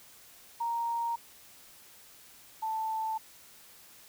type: tone pair in turn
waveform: sine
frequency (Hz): 932.3 / 882.1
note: A#5 / A5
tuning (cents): 0 / +4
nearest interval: minor second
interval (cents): 96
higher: first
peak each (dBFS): -29 / -30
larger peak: first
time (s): 0.6-1.16 / 2.62-3.18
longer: neither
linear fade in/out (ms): 10
effects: white hiss -55 dBFS RMS until 4.08 s